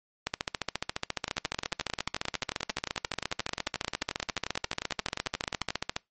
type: two click trains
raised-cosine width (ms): 0.2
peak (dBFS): -13 / -11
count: 51 / 83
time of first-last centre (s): 1.28-5.705 / 0.27-5.964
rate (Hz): 11.3 / 14.4
effects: noise-tail reverb RT60 0.2 s tail -25 dB re dry + MP3 32 kbps